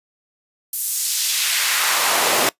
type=noise with high-pass filter sweep; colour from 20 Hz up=pink; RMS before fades=-19 dBFS; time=0.73-2.49 s; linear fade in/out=2 ms; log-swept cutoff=11000 to 350 Hz; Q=1; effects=noise-tail reverb RT60 0.1 s tail -20 dB re dry + resampled to 32000 Hz